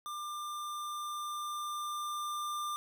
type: tone with level ramp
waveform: square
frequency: 1194 Hz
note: D6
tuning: 28 cents sharp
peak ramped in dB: -39 to -35 dBFS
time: 0.06-2.76 s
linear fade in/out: 0 ms
effects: none